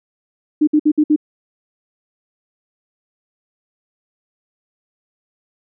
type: tone bursts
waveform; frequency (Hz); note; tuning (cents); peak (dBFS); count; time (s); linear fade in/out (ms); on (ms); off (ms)
sine; 302.5; D#4; -49; -9; 5; 0.61-1.162; 10; 64; 58
effects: none